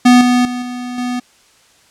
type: tone with level steps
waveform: square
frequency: 246.9 Hz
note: B3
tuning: in tune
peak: -5 / -10 / -20 / -23 / -18 dBFS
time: 0.05-1.2 s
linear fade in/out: 10 ms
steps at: 0.21 / 0.45 / 0.62 / 0.98 s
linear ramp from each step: 2 ms
effects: white hiss -50 dBFS RMS until 1.9 s + low-pass 8000 Hz 12 dB/octave